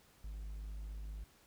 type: tone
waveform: triangle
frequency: 51.91 Hz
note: G#1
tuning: in tune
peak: -40 dBFS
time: 0.24-1.24 s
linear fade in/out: 5 ms
effects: pink hiss -66 dBFS RMS until 1.46 s